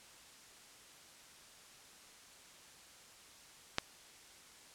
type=click; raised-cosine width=0.2 ms; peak=-13 dBFS; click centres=3.784 s; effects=white hiss -58 dBFS RMS until 4.74 s + low-pass 9000 Hz 12 dB/octave